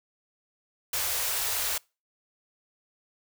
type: band-stop noise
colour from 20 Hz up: white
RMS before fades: -29 dBFS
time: 0.93-1.78 s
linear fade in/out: 5 ms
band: 100 to 430 Hz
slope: 24 dB/octave
effects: noise-tail reverb RT60 0.3 s tail -26 dB re dry